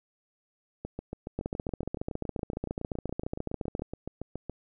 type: two click trains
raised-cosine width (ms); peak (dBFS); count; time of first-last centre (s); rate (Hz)
2; -18 / -22; 36 / 27; 1.39-3.821 / 0.85-4.497; 14.4 / 7.13
effects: none